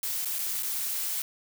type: noise with dropouts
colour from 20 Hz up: blue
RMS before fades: -31 dBFS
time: 0.03-1.22 s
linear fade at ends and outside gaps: 1 ms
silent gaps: 0.249-0.256 / 0.386-0.39 / 0.625-0.631 s
effects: none